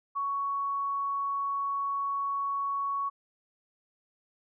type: tone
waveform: sine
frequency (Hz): 1115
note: C#6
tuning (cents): +10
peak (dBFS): -28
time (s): 0.15-3.1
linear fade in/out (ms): 20
effects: none